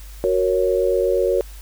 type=chord; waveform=sine; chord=F# major; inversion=none; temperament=equal; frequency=370 / 466.2 / 554.4 Hz; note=F#4 / A#4 / C#5; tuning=0 / 0 / 0 cents; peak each=-20 dBFS; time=0.24-1.41 s; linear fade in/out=0 ms; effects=added 50 Hz sine -35 dBFS peak until 1.61 s + white hiss -46 dBFS RMS until 1.61 s